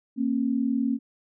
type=tone pair together; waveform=sine; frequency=231.1 / 271.1 Hz; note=A#3 / C#4; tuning=-15 / -38 cents; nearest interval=minor third; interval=277 cents; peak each=-25 dBFS; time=0.16-0.99 s; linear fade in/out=50 ms; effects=none